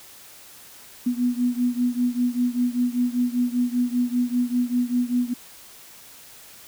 sine beating tone pair, 243.4 / 248.5 Hz, B3 / B3, -25 / +11 cents, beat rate 5.1 Hz, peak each -22 / -24 dBFS, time 1.06-5.34 s, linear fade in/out 10 ms, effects white hiss -46 dBFS RMS until 6.67 s

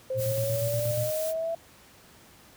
sine exponential sweep, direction up, 520 to 668 Hz, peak -27 dBFS, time 0.1-1.55 s, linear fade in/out 5 ms
sine tone with tremolo, 116.54 Hz, A#2, in tune, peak -27 dBFS, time 0.14-1.11 s, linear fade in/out 50 ms, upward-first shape square, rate 8.4 Hz, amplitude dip 55%
blue noise, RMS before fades -36 dBFS, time 0.17-1.34 s, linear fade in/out 50 ms
effects pink hiss -54 dBFS RMS until 2.56 s + high-pass 60 Hz 12 dB/octave

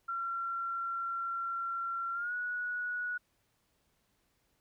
sine tone with pitch glide, 1366 to 1464 Hz, F6 to F#6, -39 to -19 cents, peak -33 dBFS, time 0.08-3.18 s, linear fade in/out 10 ms, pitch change +120 cents, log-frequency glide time 2.13-2.33 s, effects pink hiss -75 dBFS RMS until 4.6 s

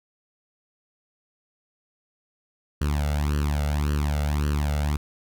sawtooth tone with flanger, 73.42 Hz, D2, in tune, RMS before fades -24 dBFS, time 2.81-4.97 s, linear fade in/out 5 ms, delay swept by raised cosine 0.67 to 1.46 ms, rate 1.8 Hz, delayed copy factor +0.9, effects none

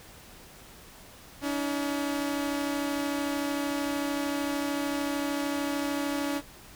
sawtooth tone pair together, 284.3 / 317.6 Hz, C#4 / D#4, +44 / +36 cents, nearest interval major second, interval 192 cents, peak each -25 / -31 dBFS, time 1.41-6.42 s, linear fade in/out 50 ms, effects pink hiss -50 dBFS RMS until 6.75 s

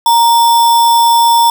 sine tone with sample-and-hold, 932.3 Hz, A#5, in tune, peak -5 dBFS, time 0.06-1.5 s, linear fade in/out 2 ms, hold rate 4410 Hz, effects none

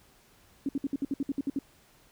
sine tone bursts, 277.2 Hz, C#4, in tune, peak -26 dBFS, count 11, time 0.66-1.589 s, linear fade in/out 2 ms, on 29 ms, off 61 ms, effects pink hiss -61 dBFS RMS until 2.11 s

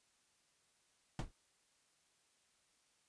brown noise with exponential decay, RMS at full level -30 dBFS, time 1.19-1.32 s, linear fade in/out 1 ms, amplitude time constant 27 ms, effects white hiss -75 dBFS RMS until 3.08 s + resampled to 22050 Hz

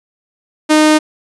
sawtooth tone, 307.5 Hz, D#4, 20 cents flat, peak -3 dBFS, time 0.69-0.99 s, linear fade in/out 20 ms, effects resampled to 24000 Hz

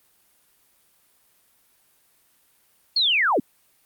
sine linear sweep, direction down, 4435 to 182.7 Hz, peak -17 dBFS, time 2.96-3.4 s, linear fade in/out 5 ms, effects white hiss -62 dBFS RMS until 3.85 s + Opus 32 kbps

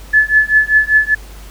sine tone with tremolo, 1727 Hz, A6, 33 cents flat, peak -4 dBFS, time 0.13-1.15 s, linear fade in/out 10 ms, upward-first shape triangle, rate 5.1 Hz, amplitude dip 100%, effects added 50 Hz sine -32 dBFS peak until 1.5 s + pink hiss -40 dBFS RMS until 1.5 s

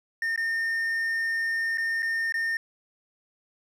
triangle tone with dropouts, 1821 Hz, A#6, 41 cents flat, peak -23 dBFS, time 0.22-2.57 s, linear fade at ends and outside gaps 2 ms, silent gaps 0.361-0.376 / 1.774-1.781 / 2.023-2.028 / 2.323-2.341 s, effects none

